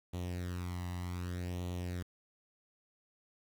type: tone with flanger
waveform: sawtooth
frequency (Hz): 89.1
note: F2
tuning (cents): +35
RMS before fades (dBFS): -39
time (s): 0.13-2.03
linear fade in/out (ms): 10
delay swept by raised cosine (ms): 0.29 to 1.04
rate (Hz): 0.65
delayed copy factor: +0.7
effects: 10-bit